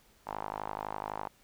sawtooth tone with band-pass filter, 51.91 Hz, G#1, in tune, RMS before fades -39 dBFS, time 0.26-1.29 s, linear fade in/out 20 ms, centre 900 Hz, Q 3.8, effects pink hiss -64 dBFS RMS until 1.43 s

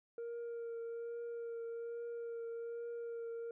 sine tone with vibrato, 466.2 Hz, A#4, in tune, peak -38 dBFS, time 0.18-3.51 s, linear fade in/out 2 ms, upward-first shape triangle, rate 1.2 Hz, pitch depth 18 cents each way, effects tanh soft clip ceiling -40 dBFS

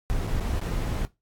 brown noise with dropouts, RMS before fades -27 dBFS, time 0.1-1.05 s, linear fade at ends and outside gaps 0 ms, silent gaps 0.269-0.273 / 0.399-0.406 / 0.596-0.614 s, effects noise-tail reverb RT60 0.2 s tail -18 dB re dry + AAC 64 kbps

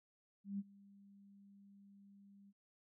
sine tone with ADSR envelope, 199.3 Hz, G3, 29 cents sharp, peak -37 dBFS, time 0.44-2.53 s, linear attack 150 ms, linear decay 36 ms, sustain -23 dB, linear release 40 ms, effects none

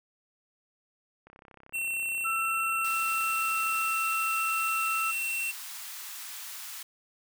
click train, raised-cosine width 0.5 ms, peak -36 dBFS, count 88, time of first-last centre 1.27-3.906 s, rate 33 Hz
square tone, 2711 Hz, E7, 48 cents sharp, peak -30 dBFS, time 1.73-5.52 s, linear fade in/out 20 ms
sine tone with pitch glide, 1330 to 1315.5 Hz, E6 to E6, +15 to -4 cents, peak -29 dBFS, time 2.24-5.12 s, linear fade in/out 20 ms, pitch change -19 cents, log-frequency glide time 2.74-3.56 s
white high-pass noise, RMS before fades -41 dBFS, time 2.84-6.83 s, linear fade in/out 5 ms, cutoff 930 Hz, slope 24 dB/octave
effects none

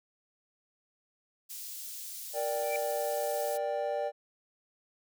white high-pass noise, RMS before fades -42 dBFS, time 1.49-3.58 s, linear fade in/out 20 ms, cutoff 4600 Hz, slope 12 dB/octave
triangle chord, G minor, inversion first, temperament just, 470.4 / 588 / 784 Hz, Bb4 / D5 / G5, +16 / +2 / 0 cents, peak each -35 / -30 / -34 dBFS, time 2.33-4.12 s, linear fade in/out 50 ms
triangle tone with exponential growth, 2340 Hz, D7, 7 cents flat, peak -30 dBFS, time 2.57-2.76 s, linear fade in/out 1 ms, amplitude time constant 41 ms
effects none

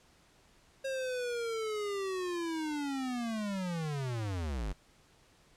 square linear sweep, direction down, 541 to 43.65 Hz, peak -34 dBFS, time 0.84-4.73 s, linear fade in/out 10 ms, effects pink hiss -64 dBFS RMS until 5.56 s + low-pass 9000 Hz 12 dB/octave

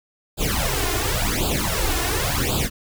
pink noise with flanger, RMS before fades -22 dBFS, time 0.37-2.7 s, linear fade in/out 50 ms, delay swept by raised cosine 0.25 to 2.85 ms, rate 0.92 Hz, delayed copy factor +0.95, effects none

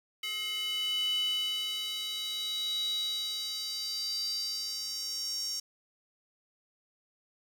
square tone with high-pass filter sweep, 426.5 Hz, G#4, 46 cents sharp, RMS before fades -34 dBFS, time 0.23-5.6 s, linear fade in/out 5 ms, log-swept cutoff 2600 to 5700 Hz, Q 9.5, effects 9-bit

